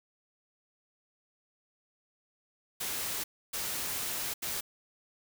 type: noise bursts at uneven times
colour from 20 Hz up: white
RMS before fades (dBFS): -35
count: 3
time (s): 2.8-3.24 / 3.53-4.34 / 4.42-4.61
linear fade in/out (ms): 10
effects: none